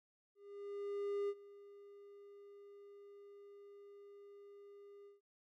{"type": "tone with ADSR envelope", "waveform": "triangle", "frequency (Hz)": 404.3, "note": "G#4", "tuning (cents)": -46, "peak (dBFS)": -33, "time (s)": [0.35, 5.21], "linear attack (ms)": 940, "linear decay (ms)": 50, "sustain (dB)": -20, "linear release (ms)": 150, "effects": []}